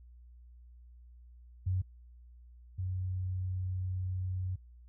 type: tone pair in turn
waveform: sine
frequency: 92.5 / 92.5 Hz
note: F#2 / F#2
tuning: 0 / 0 cents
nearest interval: unison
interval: 0 cents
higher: neither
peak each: -28 / -32 dBFS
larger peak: first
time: 1.66-1.82 / 2.78-4.56 s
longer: second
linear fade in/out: 10 ms
effects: added 60 Hz sine -52 dBFS peak until 4.88 s